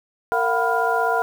sine tone cluster, 459 / 691 / 747 / 992 / 1408 Hz, A#4 / F5 / F#5 / B5 / F6, -27 / -19 / +16 / +7 / +14 cents, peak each -24 dBFS, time 0.32-1.22 s, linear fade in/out 0 ms, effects 7-bit

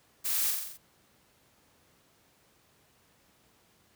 blue noise with echo, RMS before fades -31 dBFS, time 0.24-0.52 s, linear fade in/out 20 ms, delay 43 ms, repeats 6, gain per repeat -3 dB, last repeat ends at 0.778 s, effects pink hiss -65 dBFS RMS until 3.95 s + high-pass 80 Hz 12 dB/octave

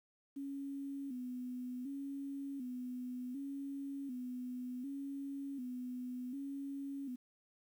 sine tone with vibrato, 263 Hz, C4, 9 cents sharp, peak -40 dBFS, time 0.36-7.16 s, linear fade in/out 10 ms, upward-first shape square, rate 0.67 Hz, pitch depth 91 cents each way, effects 11-bit

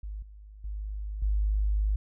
sine tone with level steps, 51.5 Hz, G#1, 14 cents flat, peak -34 / -45 / -32 / -23 dBFS, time 0.03-1.96 s, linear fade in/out 5 ms, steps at 0.22 / 0.64 / 1.22 s, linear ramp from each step 5 ms, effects none

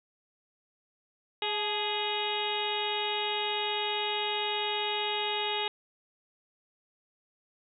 harmonic tone with a mistuned harmonic, 415.3 Hz, G#4, in tune, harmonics 1 / 2 / 3 / 4 / 5 / 6 / 7 / 8 / 9, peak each -36 / -34 / -44 / -44 / -40 / -39 / -36 / -39 / -36 dBFS, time 1.42-5.68 s, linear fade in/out 2 ms, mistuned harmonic 2, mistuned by +43 cents, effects none

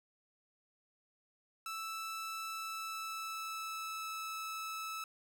sawtooth tone with pitch glide, 1318.5 to 1306.4 Hz, E6 to E6, 0 to -16 cents, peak -36 dBFS, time 1.66-5.04 s, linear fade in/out 2 ms, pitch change -16 cents, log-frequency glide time 2.48-4.37 s, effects none

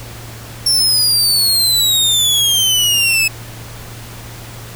sawtooth exponential sweep, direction down, 5460 to 2581 Hz, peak -8 dBFS, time 0.66-3.28 s, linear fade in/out 5 ms, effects added 115 Hz sine -32 dBFS peak until 4.75 s + pink hiss -34 dBFS RMS until 4.75 s

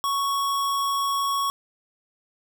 square tone, 1111 Hz, C#6, 4 cents sharp, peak -23 dBFS, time 0.04-1.5 s, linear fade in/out 0 ms, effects none

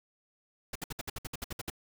pink noise bursts, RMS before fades -37 dBFS, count 12, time 0.73-1.701 s, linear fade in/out 5 ms, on 25 ms, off 61 ms, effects none

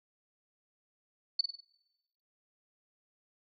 sine tone with echo, 4486 Hz, C#8, 20 cents sharp, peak -23 dBFS, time 1.39-1.41 s, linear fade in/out 5 ms, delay 49 ms, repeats 4, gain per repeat -6 dB, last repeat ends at 1.606 s, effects noise-tail reverb RT60 1.0 s tail -24 dB re dry

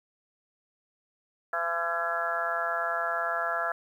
harmonic tone with a mistuned harmonic, 169.3 Hz, E3, 46 cents sharp, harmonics 3 / 4 / 5 / 6 / 7 / 8 / 9 / 10, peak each -41 / -32 / -41 / -38 / -41 / -31 / -42 / -33 dBFS, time 1.53-3.72 s, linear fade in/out 2 ms, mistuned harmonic 10, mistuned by -18 cents, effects 10-bit

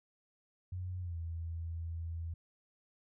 sine tone with pitch glide, 91 to 82.97 Hz, F#2 to E2, -28 to +12 cents, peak -37 dBFS, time 0.72-2.34 s, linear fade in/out 5 ms, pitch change -160 cents, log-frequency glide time 1-1.17 s, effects none

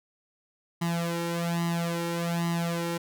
sawtooth tone with flanger, 169.7 Hz, F3, 49 cents flat, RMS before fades -29 dBFS, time 0.81-2.98 s, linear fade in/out 10 ms, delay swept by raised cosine 1 to 2.2 ms, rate 1.2 Hz, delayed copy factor +0.9, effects none

